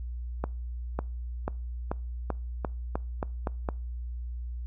accelerating click train, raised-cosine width 1 ms, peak -15 dBFS, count 10, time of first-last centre 0.44-3.688 s, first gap 550 ms, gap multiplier 0.89, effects noise-tail reverb RT60 0.4 s tail -25 dB re dry + added 60 Hz sine -33 dBFS peak until 4.66 s

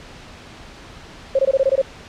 sine tone bursts, 538 Hz, C5, 48 cents sharp, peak -12 dBFS, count 8, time 1.35-1.817 s, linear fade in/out 5 ms, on 40 ms, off 21 ms, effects pink hiss -40 dBFS RMS until 2.08 s + low-pass 5000 Hz 12 dB/octave

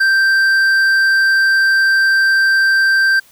triangle tone with hard clipping, 1568 Hz, G6, in tune, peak -11 dBFS, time 0-3.2 s, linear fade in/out 10 ms, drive 9 dB, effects white hiss -48 dBFS RMS until 3.31 s

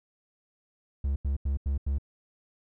triangle tone bursts, 69.3 Hz, C#2, in tune, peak -23 dBFS, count 5, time 1.04-1.984 s, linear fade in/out 5 ms, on 120 ms, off 86 ms, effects none

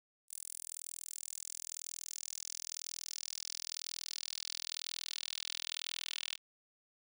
10% pulse tone with high-pass filter sweep, 41 Hz, E1, 9 cents flat, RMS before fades -44 dBFS, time 0.28-6.38 s, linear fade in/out 50 ms, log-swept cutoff 8900 to 3200 Hz, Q 2.4, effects none

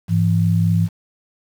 sine tone pair together, 103.68 / 168 Hz, G#2 / E3, -2 / +33 cents, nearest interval minor sixth, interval 835 cents, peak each -16 dBFS, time 0.08-0.89 s, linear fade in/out 50 ms, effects 7-bit

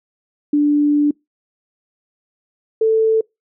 sine tone pair in turn, 293.3 / 442.9 Hz, D4 / A4, -2 / +11 cents, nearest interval perfect fifth, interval 713 cents, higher second, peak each -11 dBFS, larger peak neither, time 0.53-1.11 / 2.81-3.21 s, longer first, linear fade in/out 5 ms, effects noise-tail reverb RT60 0.2 s tail -26 dB re dry

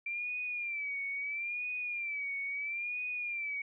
sine tone with vibrato, 2349 Hz, D7, in tune, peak -34 dBFS, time 0.06-3.62 s, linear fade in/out 5 ms, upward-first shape sine, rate 0.75 Hz, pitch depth 94 cents each way, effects none

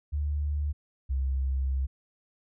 sine tone pair in turn, 73.42 / 66.48 Hz, D2 / C2, 0 / +28 cents, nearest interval major second, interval 172 cents, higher first, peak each -26 / -25 dBFS, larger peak second, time 0.12-0.73 / 1.09-1.87 s, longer second, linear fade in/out 20 ms, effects none

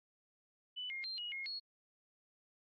sine tone with pitch steps, 2987 / 2130 / 4163 / 2897 / 2151 / 4328 Hz, F#7 / C7 / C8 / F#7 / C7 / C#8, +16 / +30 / -10 / -37 / +47 / -42 cents, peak -40 dBFS, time 0.76-1.6 s, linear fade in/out 20 ms, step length 140 ms, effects AAC 32 kbps

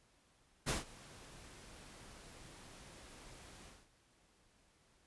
pink noise with ADSR envelope, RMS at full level -34 dBFS, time 0.66-3.89 s, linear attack 28 ms, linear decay 150 ms, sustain -22 dB, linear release 240 ms, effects pink hiss -71 dBFS RMS until 5.06 s + resampled to 24000 Hz

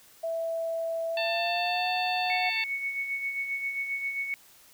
sine tone with pitch glide, 659.3 to 731.5 Hz, E5 to F#5, 0 to -20 cents, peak -28 dBFS, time 0.23-2.5 s, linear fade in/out 10 ms, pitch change +180 cents, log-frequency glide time 1.09-1.89 s
harmonic tone, 890 Hz, A5, 20 cents sharp, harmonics 1 / 2 / 3 / 4 / 5, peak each -41 / -37 / -31 / -36 / -37 dBFS, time 1.17-2.64 s, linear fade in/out 2 ms
sine tone with tremolo, 2217 Hz, C#7, in tune, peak -27 dBFS, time 2.3-4.34 s, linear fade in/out 0 ms, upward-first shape sine, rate 7.5 Hz, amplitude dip 50%
effects white hiss -56 dBFS RMS until 4.73 s

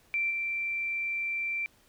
sine tone with level steps, 2349 Hz, D7, in tune, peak -26 / -29 dBFS, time 0.14-1.66 s, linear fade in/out 0 ms, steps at 0.3 s, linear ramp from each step 10 ms, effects pink hiss -63 dBFS RMS until 1.88 s

